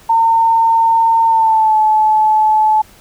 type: tone with pitch glide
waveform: sine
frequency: 909 to 863.5 Hz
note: A#5 to A5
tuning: -44 to -33 cents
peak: -8 dBFS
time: 0.09-2.82 s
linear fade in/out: 10 ms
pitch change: -89 cents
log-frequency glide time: 1.26-1.77 s
effects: pink hiss -44 dBFS RMS until 3 s